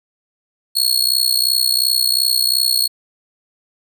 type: tone with amplitude modulation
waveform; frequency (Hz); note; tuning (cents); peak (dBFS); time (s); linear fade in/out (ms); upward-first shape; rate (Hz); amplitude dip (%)
sawtooth; 4333; C#8; -40; -7; 0.75-2.88; 20; sine; 62.8; 90
effects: none